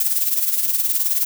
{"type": "noise with tremolo", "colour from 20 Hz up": "violet", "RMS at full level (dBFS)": -17, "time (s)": [0, 1.25], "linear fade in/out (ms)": 2, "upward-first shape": "sine", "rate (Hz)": 19, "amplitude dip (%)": 60, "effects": []}